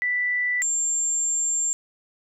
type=tone pair in turn; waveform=sine; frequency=1975.5 / 7356 Hz; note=B6 / A#8; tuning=0 / -24 cents; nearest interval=octave + major seventh; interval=2276 cents; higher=second; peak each=-21 dBFS; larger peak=neither; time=0.02-0.62 / 0.62-1.73 s; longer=second; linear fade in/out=0 ms; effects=none